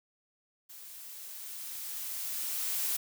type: noise with level ramp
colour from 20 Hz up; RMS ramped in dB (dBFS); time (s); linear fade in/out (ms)
blue; -49 to -31; 0.69-2.97; 10
effects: none